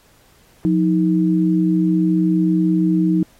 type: tone pair together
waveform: sine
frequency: 178.19 / 316.4 Hz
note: F3 / D#4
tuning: +35 / +29 cents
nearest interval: minor seventh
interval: 994 cents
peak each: -16 / -16 dBFS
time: 0.65-3.23 s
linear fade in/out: 0 ms
effects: pink hiss -54 dBFS RMS until 3.39 s + AAC 48 kbps